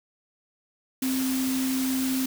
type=tone in noise; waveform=sine; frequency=261.6 Hz; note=C4; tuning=in tune; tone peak=-24 dBFS; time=1.02-2.26 s; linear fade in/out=5 ms; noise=white; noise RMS=-33 dBFS; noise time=1.02-2.26 s; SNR=+6 dB; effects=none

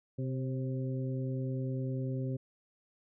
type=harmonic tone with a mistuned harmonic; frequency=130 Hz; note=C3; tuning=11 cents flat; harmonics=1 / 2 / 3 / 4; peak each=-33 / -39 / -43 / -45 dBFS; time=0.18-2.37 s; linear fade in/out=10 ms; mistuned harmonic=4; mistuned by=+37 cents; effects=none

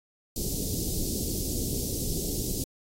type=band-stop noise; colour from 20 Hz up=pink; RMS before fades=-31 dBFS; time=0.36-2.64 s; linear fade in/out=2 ms; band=420 to 4800 Hz; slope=24 dB/octave; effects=AAC 48 kbps

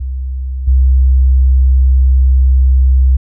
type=tone with level steps; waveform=sine; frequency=65 Hz; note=C2; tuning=11 cents flat; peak=-16 / -5 dBFS; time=0-3.17 s; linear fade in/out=10 ms; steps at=0.67 s; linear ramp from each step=10 ms; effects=none

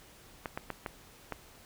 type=clicks; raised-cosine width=0.5 ms; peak=-20 dBFS; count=5; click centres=0.458 / 0.575 / 0.703 / 0.862 / 1.323 s; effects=pink hiss -56 dBFS RMS until 1.65 s

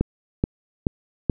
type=click train; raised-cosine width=3 ms; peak=-6 dBFS; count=4; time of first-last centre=0.01-1.298 s; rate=2.33 Hz; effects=none

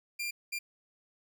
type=tone bursts at uneven times; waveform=sawtooth; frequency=2388 Hz; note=D7; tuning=28 cents sharp; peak=-30 dBFS; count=2; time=0.19-0.31 / 0.52-0.59 s; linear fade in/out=10 ms; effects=none

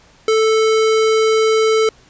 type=tone; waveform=square; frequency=440 Hz; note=A4; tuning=in tune; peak=-12 dBFS; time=0.28-1.89 s; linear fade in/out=2 ms; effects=pink hiss -49 dBFS RMS until 2.09 s + resampled to 16000 Hz

